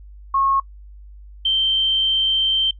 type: tone pair in turn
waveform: sine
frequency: 1090 / 3126 Hz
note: C#6 / G7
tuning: -29 / -6 cents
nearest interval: octave + tritone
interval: 1823 cents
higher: second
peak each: -15 dBFS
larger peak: neither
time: 0.34-0.6 / 1.45-2.71 s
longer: second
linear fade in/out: 5 ms
effects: noise-tail reverb RT60 0.1 s tail -22 dB re dry + added 50 Hz sine -38 dBFS peak until 2.79 s